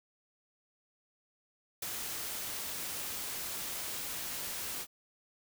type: noise with ADSR envelope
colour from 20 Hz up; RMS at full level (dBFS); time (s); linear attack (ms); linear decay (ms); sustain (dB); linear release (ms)
white; -37; 1.82-4.87; 4; 33; -2; 59
effects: none